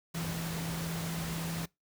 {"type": "tone in noise", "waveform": "sine", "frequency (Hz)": 165.4, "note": "E3", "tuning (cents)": 6, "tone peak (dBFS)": -35, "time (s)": [0.14, 1.66], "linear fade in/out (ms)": 10, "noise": "pink", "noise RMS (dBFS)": -39, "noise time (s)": [0.14, 1.66], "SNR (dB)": 1, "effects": ["noise-tail reverb RT60 0.2 s tail -24 dB re dry", "high-pass 60 Hz 12 dB/octave"]}